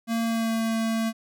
square tone with pitch glide, 228.8 to 225.1 Hz, A#3 to A3, -32 to +40 cents, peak -24 dBFS, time 0.07-1.13 s, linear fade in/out 50 ms, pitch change -28 cents, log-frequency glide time 0.24-0.55 s, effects none

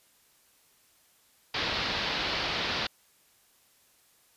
white low-pass noise, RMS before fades -31 dBFS, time 1.54-2.87 s, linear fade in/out 5 ms, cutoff 4700 Hz, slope 48 dB/octave, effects white hiss -64 dBFS RMS until 4.36 s + resampled to 32000 Hz

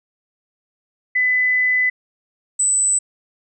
sine tone pair in turn, 2005 / 7998 Hz, B6 / B8, +26 / +21 cents, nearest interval 2 octaves, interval 2395 cents, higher second, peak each -14 dBFS, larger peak neither, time 1.15-1.9 / 2.59-2.99 s, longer first, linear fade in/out 10 ms, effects none

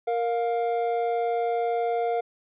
triangle tone pair together, 466.2 / 704.6 Hz, A#4 / F5, 0 / +15 cents, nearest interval perfect fifth, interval 715 cents, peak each -24 dBFS, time 0.07-2.21 s, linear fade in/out 10 ms, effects resampled to 8000 Hz

